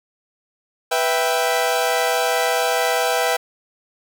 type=chord; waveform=sawtooth; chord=E minor; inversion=second; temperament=equal; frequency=493.9 / 659.3 / 784 Hz; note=B4 / E5 / G5; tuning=0 / 0 / 0 cents; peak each=-18 dBFS; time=0.91-3.37 s; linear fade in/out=10 ms; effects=none